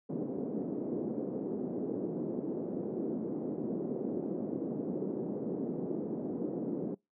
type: band-pass noise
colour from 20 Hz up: white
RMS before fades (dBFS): -36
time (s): 0.09-6.95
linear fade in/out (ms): 10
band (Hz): 180 to 410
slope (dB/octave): 24
effects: noise-tail reverb RT60 0.2 s tail -25 dB re dry